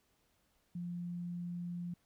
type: tone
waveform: sine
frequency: 174.61 Hz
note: F3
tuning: in tune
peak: -38 dBFS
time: 0.75-1.94 s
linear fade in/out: 5 ms
effects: pink hiss -75 dBFS RMS until 2.05 s